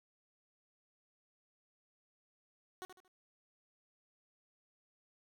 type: tone with echo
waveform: 15% pulse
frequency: 370 Hz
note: F#4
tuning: in tune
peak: -37 dBFS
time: 2.82-2.85 s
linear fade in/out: 0 ms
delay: 76 ms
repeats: 3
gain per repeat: -9 dB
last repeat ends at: 3.078 s
effects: none